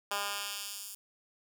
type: tone with high-pass filter sweep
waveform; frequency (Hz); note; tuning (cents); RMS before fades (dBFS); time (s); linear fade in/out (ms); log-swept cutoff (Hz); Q
10% pulse; 202.4; G#3; -44; -38; 0.11-0.95; 5; 880 to 8500; 0.71
effects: none